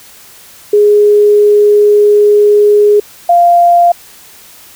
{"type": "tone pair in turn", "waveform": "sine", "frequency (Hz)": [415.3, 694.6], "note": ["G#4", "F5"], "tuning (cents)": [0, -10], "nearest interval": "major sixth", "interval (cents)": 890, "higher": "second", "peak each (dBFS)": -3, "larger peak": "neither", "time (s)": [[0.73, 3], [3.29, 3.92]], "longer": "first", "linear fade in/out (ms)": 5, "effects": ["white hiss -37 dBFS RMS until 4.75 s"]}